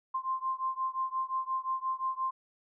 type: beating tone pair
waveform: sine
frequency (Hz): 1046.5 / 1052.2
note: C6 / C6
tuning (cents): 0 / +9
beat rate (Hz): 5.7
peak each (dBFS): -33 / -34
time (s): 0.14-2.31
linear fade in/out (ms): 10
effects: none